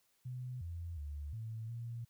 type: tone with pitch steps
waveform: sine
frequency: 125.8 / 84.9 / 73 / 111.7 / 117.2 Hz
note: B2 / F2 / D2 / A2 / A#2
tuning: +32 / -48 / -10 / +27 / +10 cents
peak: -40 dBFS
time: 0.25-2.05 s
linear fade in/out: 10 ms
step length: 360 ms
effects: white hiss -75 dBFS RMS until 2.09 s